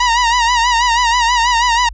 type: tone with vibrato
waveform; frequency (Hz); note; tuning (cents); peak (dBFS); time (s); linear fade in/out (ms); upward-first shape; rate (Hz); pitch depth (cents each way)
sawtooth; 954; A#5; +40; -7; 0-1.89; 5; sine; 6.2; 75
effects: added 50 Hz sine -28 dBFS peak until 1.93 s + resampled to 16000 Hz

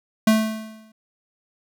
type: tone with exponential decay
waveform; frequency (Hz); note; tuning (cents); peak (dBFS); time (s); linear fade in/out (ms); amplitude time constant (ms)
square; 218.9; A3; -9; -12; 0.27-0.92; 5; 140
effects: none

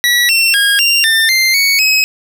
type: tone with pitch steps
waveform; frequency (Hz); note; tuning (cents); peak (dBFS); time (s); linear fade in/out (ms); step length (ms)
25% pulse; 1937 / 2709 / 1632 / 2776 / 1797 / 2090 / 2228 / 2553; B6 / E7 / G#6 / F7 / A6 / C7 / C#7 / D#7; -34 / +47 / -31 / -11 / +36 / -2 / +8 / +44; -5; 0.04-2.04; 0; 250
effects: 7-bit

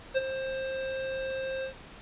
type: tone with ADSR envelope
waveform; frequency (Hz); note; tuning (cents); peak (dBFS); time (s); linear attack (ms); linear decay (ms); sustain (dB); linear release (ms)
square; 529; C5; +19; -22; 0.14-1.74; 32; 25; -10; 100
effects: pink hiss -48 dBFS RMS until 2.01 s + resampled to 8000 Hz

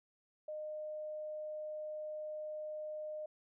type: tone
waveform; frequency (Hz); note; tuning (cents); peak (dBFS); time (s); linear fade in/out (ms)
sine; 612; D#5; -29; -40; 0.48-3.26; 5
effects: none

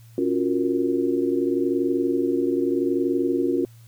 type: chord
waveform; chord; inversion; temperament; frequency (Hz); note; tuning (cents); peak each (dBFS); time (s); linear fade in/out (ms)
sine; Gb major seventh; second; equal; 277.2 / 349.2 / 370 / 466.2; Db4 / F4 / Gb4 / Bb4; 0 / 0 / 0 / 0; -24 / -23 / -27 / -29; 0.18-3.65; 2
effects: added 115 Hz sine -45 dBFS peak until 3.87 s + white hiss -58 dBFS RMS until 3.87 s

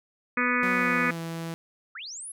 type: harmonic tone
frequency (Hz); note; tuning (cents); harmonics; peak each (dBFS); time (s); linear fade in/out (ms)
246.9; B3; 0; 1 / 2 / 4 / 5 / 6 / 7 / 8 / 9 / 10; -29 / -34 / -37 / -29 / -31 / -30 / -31 / -31 / -33; 0.37-1.11; 5
type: tone with pitch glide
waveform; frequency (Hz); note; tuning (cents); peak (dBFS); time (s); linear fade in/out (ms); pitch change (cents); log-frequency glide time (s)
sawtooth; 184.6 to 165.41; F#3 to E3; -4 to +6; -28; 0.63-1.54; 0; -190; 0.73-1.19
type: linear sweep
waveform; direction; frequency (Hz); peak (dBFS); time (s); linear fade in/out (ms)
sine; up; 1174.7 to 11190; -36; 1.95-2.32; 5
effects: none

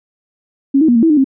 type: tone with pitch steps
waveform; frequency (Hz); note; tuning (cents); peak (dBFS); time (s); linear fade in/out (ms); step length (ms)
sine; 274.3 / 317.2 / 240.8 / 229.2 / 326.2 / 301.1 / 268; C#4 / D#4 / B3 / A#3 / E4 / D4 / C4; -18 / +33 / -44 / -29 / -18 / +43 / +42; -7; 0.74-1.244; 10; 72
effects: none

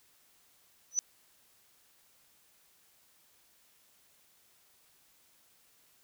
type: tone with exponential growth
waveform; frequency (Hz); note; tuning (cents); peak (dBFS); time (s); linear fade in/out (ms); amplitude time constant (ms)
sine; 5970; F#8; +15; -21; 0.91-0.99; 0; 16
effects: white hiss -66 dBFS RMS until 6.03 s

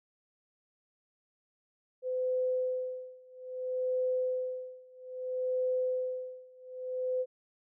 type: tone with tremolo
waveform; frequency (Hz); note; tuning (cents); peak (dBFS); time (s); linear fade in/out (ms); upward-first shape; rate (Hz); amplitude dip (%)
sine; 509; C5; -48; -27; 2.02-7.26; 50; sine; 0.61; 95
effects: none

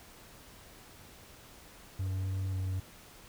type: tone with pitch steps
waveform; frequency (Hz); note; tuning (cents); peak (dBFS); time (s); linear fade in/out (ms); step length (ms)
triangle; 94.6 / 95.3 / 93.9; F#2 / G2 / F#2; +39 / -48 / +26; -29; 1.99-2.8; 5; 270
effects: pink hiss -54 dBFS RMS until 3.28 s

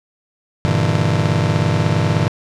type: chord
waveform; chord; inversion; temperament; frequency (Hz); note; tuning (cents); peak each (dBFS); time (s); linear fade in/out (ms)
40% pulse; E half-diminished seventh; first; just; 98.89 / 118.67 / 148.33 / 164.81; G2 / Bb2 / D3 / E3; +16 / +31 / +18 / 0; -19; 0.65-2.28; 0
effects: low-pass 6000 Hz 12 dB/octave

